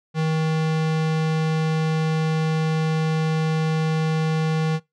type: tone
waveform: square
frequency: 158.4 Hz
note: D#3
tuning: 31 cents sharp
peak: -20 dBFS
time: 0.14-4.8 s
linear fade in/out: 50 ms
effects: noise-tail reverb RT60 0.2 s tail -22 dB re dry + low-pass 5000 Hz 12 dB/octave